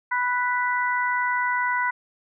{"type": "harmonic tone", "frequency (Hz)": 493.9, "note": "B4", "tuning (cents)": 0, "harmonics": [2, 3, 4], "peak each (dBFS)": [-24, -26, -27], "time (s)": [0.11, 1.91], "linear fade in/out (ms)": 10, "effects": []}